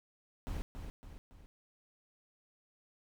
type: noise with echo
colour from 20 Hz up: brown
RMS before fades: -38 dBFS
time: 0.47-0.62 s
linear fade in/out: 0 ms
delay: 280 ms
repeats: 3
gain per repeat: -6 dB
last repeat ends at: 1.46 s
effects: none